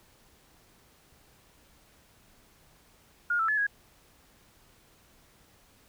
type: tone with pitch steps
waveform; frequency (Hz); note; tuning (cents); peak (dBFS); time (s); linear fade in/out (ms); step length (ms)
sine; 1425 / 1325 / 1719 / 1655; F6 / E6 / A6 / G#6; +34 / +9 / -41 / -6; -24; 3.3-3.668; 5; 92
effects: pink hiss -61 dBFS RMS until 5.88 s